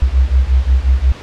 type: beating tone pair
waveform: sine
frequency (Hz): 62.2 / 67.8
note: B1 / C#2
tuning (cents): +13 / -38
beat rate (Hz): 5.6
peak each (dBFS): -12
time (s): 0.02-1.12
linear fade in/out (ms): 0
effects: pink hiss -33 dBFS RMS until 1.22 s + low-pass 4000 Hz 12 dB/octave